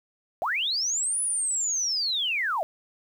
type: linear two-way sweep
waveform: sine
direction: up then down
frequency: 582 to 10000 to 582 Hz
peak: -24 dBFS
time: 0.42-2.63 s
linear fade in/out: 0 ms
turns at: 1.21 s
effects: 9-bit